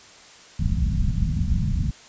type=low-pass noise; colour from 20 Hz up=pink; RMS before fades=-22 dBFS; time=0.59-1.91 s; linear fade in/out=5 ms; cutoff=210 Hz; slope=48 dB/octave; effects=white hiss -47 dBFS RMS until 2.08 s + resampled to 16000 Hz